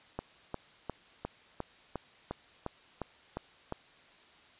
click train, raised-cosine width 1 ms, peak -21 dBFS, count 11, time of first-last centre 0.19-3.724 s, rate 2.83 Hz, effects white hiss -59 dBFS RMS until 4.59 s + resampled to 8000 Hz

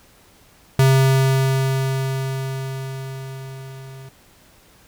square tone with level ramp, 133.5 Hz, C3, 35 cents sharp, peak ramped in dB -11 to -37 dBFS, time 0.79-4.09 s, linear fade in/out 2 ms, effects pink hiss -52 dBFS RMS until 4.87 s

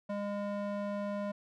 square tone with band-pass filter, 203.6 Hz, G#3, 34 cents flat, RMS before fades -36 dBFS, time 0.09-1.32 s, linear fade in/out 10 ms, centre 580 Hz, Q 1.1, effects none

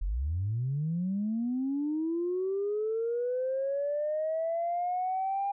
sine linear sweep, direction up, 38.93 to 805 Hz, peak -27 dBFS, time 0.01-5.52 s, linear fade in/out 10 ms, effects tanh soft clip ceiling -23 dBFS

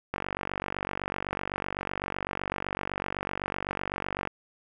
click train, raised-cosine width 0.5 ms, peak -15 dBFS, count 199, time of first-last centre 0.14-4.274 s, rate 47.9 Hz, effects none

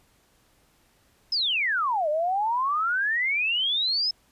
sine exponential two-way sweep, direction down then up, 5260 to 587.3 to 5260 Hz, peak -22 dBFS, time 1.32-4.11 s, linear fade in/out 5 ms, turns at 2.09 s, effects pink hiss -63 dBFS RMS until 4.31 s + resampled to 32000 Hz

